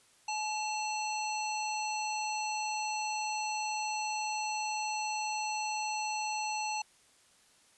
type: harmonic tone with a mistuned harmonic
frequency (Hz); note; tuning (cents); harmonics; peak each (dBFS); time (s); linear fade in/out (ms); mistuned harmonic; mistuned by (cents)
855; A5; -50; 1 / 3 / 5 / 7 / 9; -34 / -39 / -42 / -42 / -48; 0.28-6.82; 5; 3; +83
effects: white hiss -64 dBFS RMS until 7.77 s + resampled to 24000 Hz